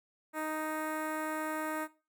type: tone with notch filter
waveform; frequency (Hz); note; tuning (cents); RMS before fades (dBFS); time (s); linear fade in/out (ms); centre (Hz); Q
10% pulse; 311.1; D#4; 0; -36; 0.33-1.88; 50; 4700; 0.62
effects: noise-tail reverb RT60 0.3 s tail -17 dB re dry